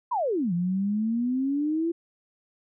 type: exponential two-way sweep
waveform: sine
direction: down then up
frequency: 1046.5 to 170 to 341.8 Hz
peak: -23 dBFS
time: 0.11-1.92 s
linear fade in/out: 10 ms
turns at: 0.53 s
effects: none